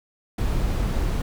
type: noise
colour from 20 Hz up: brown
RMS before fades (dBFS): -23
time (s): 0.38-1.22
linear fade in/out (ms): 5
effects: none